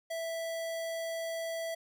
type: tone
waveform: square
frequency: 659 Hz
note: E5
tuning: 1 cent flat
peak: -35 dBFS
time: 0.1-1.75 s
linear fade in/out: 10 ms
effects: none